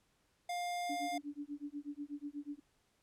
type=tone; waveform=square; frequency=705 Hz; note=F5; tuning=16 cents sharp; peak=-37 dBFS; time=0.49-1.18 s; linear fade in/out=5 ms
type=tone with tremolo; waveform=sine; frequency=290 Hz; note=D4; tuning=22 cents flat; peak=-38 dBFS; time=0.89-2.6 s; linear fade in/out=10 ms; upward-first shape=sine; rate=8.2 Hz; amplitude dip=100%
effects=pink hiss -75 dBFS RMS until 3.02 s + low-pass 11000 Hz 12 dB/octave

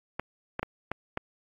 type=clicks; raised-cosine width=0.5 ms; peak=-15 dBFS; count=5; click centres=0.196 / 0.594 / 0.63 / 0.916 / 1.174 s; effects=AAC 64 kbps

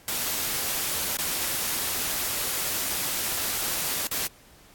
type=noise with dropouts; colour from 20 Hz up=white; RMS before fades=-28 dBFS; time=0.08-4.27 s; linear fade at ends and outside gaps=1 ms; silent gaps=1.171-1.187 / 4.07-4.113 s; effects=pink hiss -54 dBFS RMS until 4.74 s + AAC 64 kbps

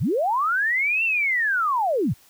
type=linear two-way sweep; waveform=sine; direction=up then down; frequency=75.4 to 2744 to 75.4 Hz; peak=-19 dBFS; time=0-2.14 s; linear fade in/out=20 ms; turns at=1.04 s; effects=white hiss -55 dBFS RMS until 2.29 s

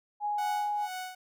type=tone; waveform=sine; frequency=831 Hz; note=G#5; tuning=1 cent sharp; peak=-28 dBFS; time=0.2-0.89 s; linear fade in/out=50 ms
type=tone with tremolo; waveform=sawtooth; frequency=740 Hz; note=F#5; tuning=in tune; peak=-31 dBFS; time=0.38-1.15 s; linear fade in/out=5 ms; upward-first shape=sine; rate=2.1 Hz; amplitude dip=90%
effects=none

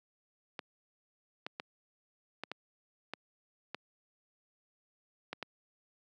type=clicks; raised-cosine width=0.3 ms; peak=-22 dBFS; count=9; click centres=0.592 / 1.465 / 1.599 / 2.436 / 2.516 / 3.136 / 3.746 / 5.33 / 5.427 s; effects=high-pass 200 Hz 12 dB/octave

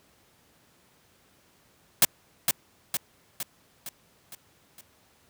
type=noise with echo; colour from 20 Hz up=white; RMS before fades=-17 dBFS; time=2.02-2.05 s; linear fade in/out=2 ms; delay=460 ms; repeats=6; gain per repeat=-5 dB; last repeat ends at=4.81 s; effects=pink hiss -62 dBFS RMS until 5.29 s + high-pass 80 Hz 12 dB/octave

